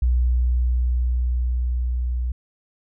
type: tone with level ramp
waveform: sine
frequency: 61.3 Hz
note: B1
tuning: 12 cents flat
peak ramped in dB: -15 to -21 dBFS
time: 0.02-2.32 s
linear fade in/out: 5 ms
effects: none